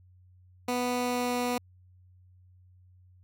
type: tone with pitch glide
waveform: 15% pulse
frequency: 246.9 to 245.3 Hz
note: B3 to B3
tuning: 0 to -12 cents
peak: -21 dBFS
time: 0.68-1.58 s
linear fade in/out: 5 ms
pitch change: -12 cents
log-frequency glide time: 0.98-1.36 s
effects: added 91 Hz sine -55 dBFS peak until 3.23 s